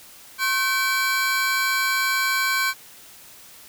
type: tone cluster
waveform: square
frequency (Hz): 1077 / 1534 / 2306 / 4074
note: C6 / G6 / D7 / C8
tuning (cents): +50 / -38 / -32 / -47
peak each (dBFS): -27 / -24 / -26 / -31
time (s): 0.38-2.74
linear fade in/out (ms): 50
effects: white hiss -46 dBFS RMS until 3.68 s